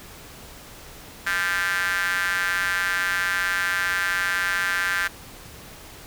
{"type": "tone with high-pass filter", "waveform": "square", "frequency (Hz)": 92.2, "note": "F#2", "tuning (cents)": -6, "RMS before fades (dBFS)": -24, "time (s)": [1.26, 5.08], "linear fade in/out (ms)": 10, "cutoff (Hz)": 1600, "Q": 5.8, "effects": ["pink hiss -43 dBFS RMS until 6.06 s"]}